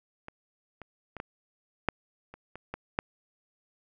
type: clicks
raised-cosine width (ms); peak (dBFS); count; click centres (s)
0.5; -26 / -28 / -25 / -20 / -9 / -30 / -27 / -20 / -11; 9; 0.284 / 0.817 / 1.167 / 1.201 / 1.887 / 2.34 / 2.556 / 2.74 / 2.989
effects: none